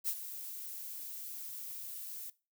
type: noise with ADSR envelope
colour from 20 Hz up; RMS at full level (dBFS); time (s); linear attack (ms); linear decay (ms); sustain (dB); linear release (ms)
violet; -32; 0.04-2.3; 42; 59; -12; 4
effects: noise-tail reverb RT60 0.3 s tail -20 dB re dry